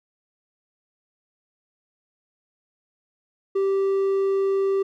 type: tone with hard clipping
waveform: sine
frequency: 390.2 Hz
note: G4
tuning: 8 cents flat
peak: -20 dBFS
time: 3.55-4.83 s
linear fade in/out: 10 ms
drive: 3 dB
effects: none